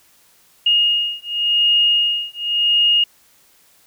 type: beating tone pair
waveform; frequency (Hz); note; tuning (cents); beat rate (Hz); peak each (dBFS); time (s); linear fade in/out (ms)
sine; 2854 / 2854.9; F7 / F7; +37 / +37; 0.9; -17; 0.66-3.04; 5
effects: white hiss -54 dBFS RMS until 3.86 s